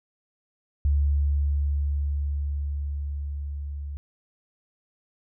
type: tone with level ramp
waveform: sine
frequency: 71.7 Hz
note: D2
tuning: 41 cents flat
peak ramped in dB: -18 to -31 dBFS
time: 0.85-3.97 s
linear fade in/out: 0 ms
effects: none